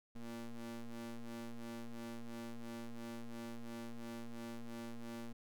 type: ring-modulated tone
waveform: 40% pulse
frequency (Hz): 116.54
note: A#2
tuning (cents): 0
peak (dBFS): -40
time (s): 0.15-5.33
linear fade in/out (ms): 10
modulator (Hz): 118
effects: none